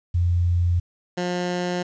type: tone pair in turn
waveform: sine / 15% pulse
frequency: 87.31 / 178.08 Hz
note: F2 / F3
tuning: 0 / +34 cents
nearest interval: octave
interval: 1234 cents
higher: second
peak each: -17 dBFS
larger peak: neither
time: 0.14-0.8 / 1.17-1.83 s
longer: neither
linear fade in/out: 10 ms
effects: resampled to 16000 Hz + 9-bit